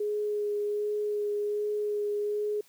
sine tone with vibrato, 416.4 Hz, G#4, 5 cents sharp, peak -27 dBFS, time 0-2.61 s, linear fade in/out 5 ms, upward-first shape sine, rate 1.3 Hz, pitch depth 12 cents each way, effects white hiss -61 dBFS RMS until 2.68 s + high-pass 60 Hz 12 dB/octave

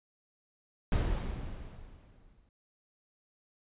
brown noise with exponential decay, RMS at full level -26 dBFS, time 0.92-2.49 s, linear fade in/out 1 ms, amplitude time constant 340 ms, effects resampled to 8000 Hz

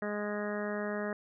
harmonic tone, 207.7 Hz, G#3, in tune, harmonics 1 / 2 / 3 / 4 / 5 / 6 / 7 / 8 / 9, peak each -37 / -38 / -38 / -48 / -48 / -45 / -47 / -44 / -45 dBFS, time 0.02-1.13 s, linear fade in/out 2 ms, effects none

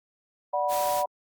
sine chord, B minor, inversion first, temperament equal with one note detuned, 587.3 / 740 / 975.3 Hz, D5 / F#5 / B5, 0 / 0 / -22 cents, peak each -28 dBFS, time 0.53-1.06 s, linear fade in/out 10 ms
white noise, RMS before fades -35 dBFS, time 0.68-1.04 s, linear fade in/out 50 ms
effects Opus 48 kbps

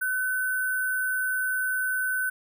sine tone with sample-and-hold, 1510 Hz, F#6, 35 cents sharp, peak -24 dBFS, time 0.01-2.3 s, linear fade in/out 10 ms, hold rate 11025 Hz, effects none

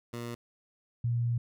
15% pulse / sine tone pair in turn, 118.7 / 118.7 Hz, A#2 / A#2, +32 / +32 cents, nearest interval unison, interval 0 cents, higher neither, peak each -30 / -26 dBFS, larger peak second, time 0.13-0.35 / 1.04-1.38 s, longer second, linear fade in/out 5 ms, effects none

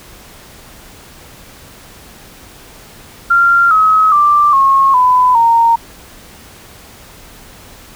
sine tone with pitch steps, 1385 / 1277.4 / 1178.2 / 1086.6 / 1002.2 / 924.4 Hz, F6 / D#6 / D6 / C#6 / B5 / A#5, -15 / +45 / +5 / -35 / +25 / -15 cents, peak -6 dBFS, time 3.3-5.76 s, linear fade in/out 10 ms, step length 410 ms, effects pink hiss -38 dBFS RMS until 7.95 s

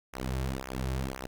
sawtooth tone with flanger, 65.41 Hz, C2, in tune, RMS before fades -34 dBFS, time 0.13-1.27 s, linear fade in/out 10 ms, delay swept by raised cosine 0.22 to 4.12 ms, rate 1.9 Hz, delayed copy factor -0.9, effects none

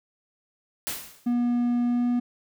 white noise with exponential decay, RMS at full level -28 dBFS, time 0.87-1.33 s, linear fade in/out 0 ms, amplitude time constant 100 ms
triangle tone with pitch glide, 241.3 to 243.1 Hz, B3 to B3, -40 to -27 cents, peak -19 dBFS, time 1.26-2.2 s, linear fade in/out 10 ms, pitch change +13 cents, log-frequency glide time 1.85-2.08 s
effects none

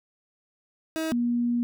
30% pulse / sine tone pair in turn, 319.7 / 239.5 Hz, D#4 / A#3, +47 / +47 cents, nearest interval perfect fourth, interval 500 cents, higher first, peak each -24 / -22 dBFS, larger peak second, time 0.96-1.12 / 1.12-1.63 s, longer second, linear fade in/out 0 ms, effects none

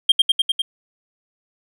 triangle tone with echo, 3202 Hz, G7, 36 cents sharp, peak -6 dBFS, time 0.09-0.12 s, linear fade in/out 5 ms, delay 100 ms, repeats 5, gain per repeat -2 dB, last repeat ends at 0.62 s, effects tanh soft clip ceiling -2 dBFS

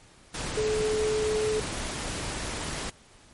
sine tone in noise, 430 Hz, A4, 40 cents flat, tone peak -24 dBFS, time 0.57-1.6 s, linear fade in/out 5 ms, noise pink, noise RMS -33 dBFS, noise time 0.34-2.9 s, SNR +6 dB, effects pink hiss -55 dBFS RMS until 3.33 s + MP3 48 kbps

